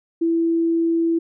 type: tone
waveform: sine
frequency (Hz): 332.1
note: E4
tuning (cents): +13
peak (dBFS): -16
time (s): 0.21-1.19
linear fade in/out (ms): 10
effects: none